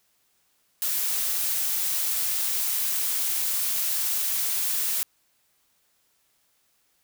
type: noise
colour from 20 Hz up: blue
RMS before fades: -26 dBFS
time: 0.82-5.03 s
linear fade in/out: 0 ms
effects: white hiss -68 dBFS RMS until 7.03 s